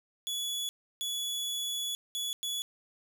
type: tone bursts at uneven times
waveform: sawtooth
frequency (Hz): 3405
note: G#7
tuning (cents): +42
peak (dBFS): -29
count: 4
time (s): 0.27-0.69 / 1.01-1.95 / 2.15-2.33 / 2.43-2.62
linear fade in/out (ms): 0
effects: 11-bit